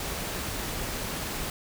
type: noise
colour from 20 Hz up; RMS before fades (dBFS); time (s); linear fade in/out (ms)
pink; -33; 0-1.5; 2
effects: none